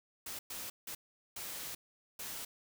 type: noise bursts at uneven times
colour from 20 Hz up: white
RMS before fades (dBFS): -43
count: 5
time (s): 0.26-0.39 / 0.5-0.7 / 0.87-0.95 / 1.36-1.75 / 2.19-2.45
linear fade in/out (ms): 5
effects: none